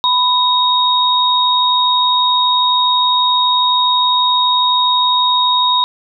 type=tone pair together; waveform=sine; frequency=995 / 3747 Hz; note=B5 / A#7; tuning=+13 / +8 cents; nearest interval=octave + major seventh; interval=2295 cents; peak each=-13 dBFS; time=0.04-5.84 s; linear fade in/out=0 ms; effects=none